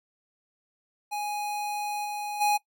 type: tone with level steps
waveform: square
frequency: 830.6 Hz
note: G#5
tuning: in tune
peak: -30 / -32 / -22 dBFS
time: 1.11-2.58 s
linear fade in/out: 20 ms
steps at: 2.04 / 2.4 s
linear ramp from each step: 20 ms
effects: noise-tail reverb RT60 0.1 s tail -20 dB re dry